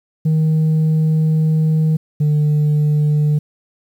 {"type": "tone pair in turn", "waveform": "sine", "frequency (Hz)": [157.2, 149.99], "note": ["D#3", "D3"], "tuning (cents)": [18, 37], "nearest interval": "minor second", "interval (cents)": 81, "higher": "first", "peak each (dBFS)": -9, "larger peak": "neither", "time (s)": [[0.25, 1.97], [2.2, 3.39]], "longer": "first", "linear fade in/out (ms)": 10, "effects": ["tanh soft clip ceiling -11 dBFS", "8-bit"]}